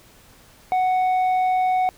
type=tone with tanh clipping; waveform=sine; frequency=741 Hz; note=F#5; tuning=2 cents sharp; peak=-18 dBFS; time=0.72-1.89 s; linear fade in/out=0 ms; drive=5 dB; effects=pink hiss -51 dBFS RMS until 1.97 s